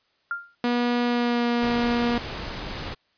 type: tone with exponential decay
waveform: sine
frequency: 1396.9 Hz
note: F6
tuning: in tune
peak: -22 dBFS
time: 0.31-0.55 s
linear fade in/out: 1 ms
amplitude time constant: 51 ms
type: tone with pitch glide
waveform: sawtooth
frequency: 241.7 to 238.5 Hz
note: B3 to A#3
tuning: -37 to +40 cents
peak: -17 dBFS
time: 0.64-2.18 s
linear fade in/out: 2 ms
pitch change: -23 cents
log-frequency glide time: 1.04-1.46 s
type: noise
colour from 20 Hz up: pink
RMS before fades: -33 dBFS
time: 1.61-2.95 s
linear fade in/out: 20 ms
effects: white hiss -67 dBFS RMS until 3.17 s + resampled to 11025 Hz